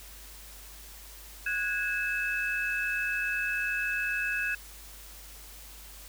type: tone cluster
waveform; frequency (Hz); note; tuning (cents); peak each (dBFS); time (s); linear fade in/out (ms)
sine; 1469 / 1649 / 2596; F#6 / G#6 / E7; -13 / -13 / -27; -34 / -31 / -32; 1.46-4.55; 5
effects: added 50 Hz sine -49 dBFS peak until 6.08 s + white hiss -49 dBFS RMS until 6.08 s